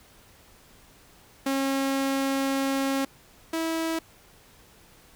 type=tone pair in turn; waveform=sawtooth; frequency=271.6 / 325.6 Hz; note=C#4 / E4; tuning=-35 / -21 cents; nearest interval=minor third; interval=314 cents; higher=second; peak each=-20 / -22 dBFS; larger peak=first; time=1.46-3.05 / 3.53-3.99 s; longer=first; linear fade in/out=5 ms; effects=pink hiss -55 dBFS RMS until 5.15 s